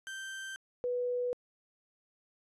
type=tone pair in turn; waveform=35% pulse / sine; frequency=1562 / 492 Hz; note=G6 / B4; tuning=-7 / -7 cents; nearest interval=octave + minor sixth; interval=2000 cents; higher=first; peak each=-38 / -30 dBFS; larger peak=second; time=0.07-0.56 / 0.84-1.33 s; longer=neither; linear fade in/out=0 ms; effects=resampled to 24000 Hz